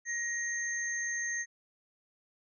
sine tone pair together, 1884 / 6337 Hz, A#6 / G8, +18 / +18 cents, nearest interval octave + major sixth, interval 2100 cents, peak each -33 / -37 dBFS, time 0.05-1.46 s, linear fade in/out 50 ms, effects none

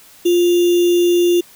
sine tone with sample-and-hold, 350 Hz, F4, 4 cents sharp, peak -10 dBFS, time 0.25-1.41 s, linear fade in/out 10 ms, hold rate 3150 Hz, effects white hiss -45 dBFS RMS until 1.55 s

